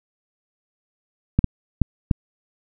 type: clicks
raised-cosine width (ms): 5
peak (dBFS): -3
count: 4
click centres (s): 1.39 / 1.443 / 1.817 / 2.112
effects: none